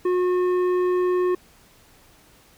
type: tone with tanh clipping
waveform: triangle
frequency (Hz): 361.8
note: F#4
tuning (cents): -39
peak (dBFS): -20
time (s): 0.05-1.35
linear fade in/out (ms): 5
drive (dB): 14
effects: pink hiss -54 dBFS RMS until 2.57 s